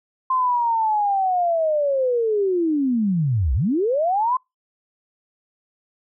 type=linear two-way sweep; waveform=sine; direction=down then up; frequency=1046.5 to 57.3 to 1046.5 Hz; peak=-17 dBFS; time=0.3-4.37 s; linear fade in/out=5 ms; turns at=3.54 s; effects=noise-tail reverb RT60 0.2 s tail -26 dB re dry